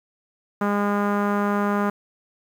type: tone with low-pass filter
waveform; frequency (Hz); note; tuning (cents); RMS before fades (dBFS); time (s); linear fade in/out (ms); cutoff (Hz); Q
sawtooth; 204; G#3; -31; -22; 0.61-1.9; 5; 1300; 2.5
effects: 8-bit